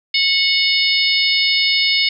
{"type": "harmonic tone", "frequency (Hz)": 732, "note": "F#5", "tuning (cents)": -19, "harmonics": [3, 4, 5, 6, 7], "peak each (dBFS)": [-18, -21, -20, -20, -20], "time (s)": [0.14, 2.09], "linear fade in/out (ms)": 5, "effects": []}